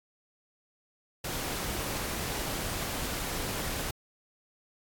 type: noise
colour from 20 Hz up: pink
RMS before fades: -34 dBFS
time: 1.24-3.91 s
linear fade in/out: 5 ms
effects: AAC 64 kbps